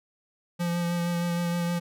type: tone with vibrato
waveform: square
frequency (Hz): 172.7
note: F3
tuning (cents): -19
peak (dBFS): -26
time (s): 0.59-1.8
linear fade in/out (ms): 20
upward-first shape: sine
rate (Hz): 6.4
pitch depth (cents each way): 17
effects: none